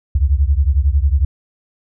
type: beating tone pair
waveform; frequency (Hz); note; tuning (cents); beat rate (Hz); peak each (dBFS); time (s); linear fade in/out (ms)
sine; 66 / 77; C2 / D#2; +16 / -17; 11; -13 / -15; 0.15-1.25; 5
effects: none